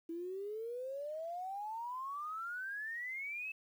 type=exponential sweep; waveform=sine; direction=up; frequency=326.2 to 2637 Hz; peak=-39 dBFS; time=0.09-3.52 s; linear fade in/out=5 ms; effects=11-bit